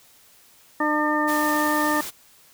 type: harmonic tone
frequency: 301.1 Hz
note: D4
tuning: 43 cents sharp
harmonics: 1 / 2 / 3 / 4 / 6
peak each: -24 / -28 / -26 / -26 / -26 dBFS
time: 0.8-2.01 s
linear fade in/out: 5 ms
type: noise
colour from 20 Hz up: white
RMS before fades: -33 dBFS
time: 1.27-2.11 s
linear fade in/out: 20 ms
effects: white hiss -54 dBFS RMS until 2.53 s